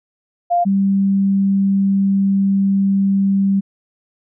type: tone pair in turn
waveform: sine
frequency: 698.5 / 196.01 Hz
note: F5 / G3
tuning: 0 / 0 cents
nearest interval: octave + minor seventh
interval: 2200 cents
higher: first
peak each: -12 dBFS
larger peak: neither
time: 0.5-0.65 / 0.65-3.61 s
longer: second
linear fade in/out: 20 ms
effects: none